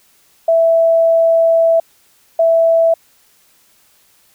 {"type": "tone bursts at uneven times", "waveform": "sine", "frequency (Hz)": 660, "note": "E5", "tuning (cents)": 2, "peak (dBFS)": -8, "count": 2, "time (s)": [[0.48, 1.8], [2.39, 2.94]], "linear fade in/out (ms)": 5, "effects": ["white hiss -53 dBFS RMS until 4.34 s"]}